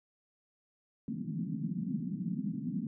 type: band-pass noise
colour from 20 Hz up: pink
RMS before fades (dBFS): -36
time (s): 1.08-2.87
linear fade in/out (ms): 2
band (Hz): 160 to 250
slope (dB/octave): 48
effects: none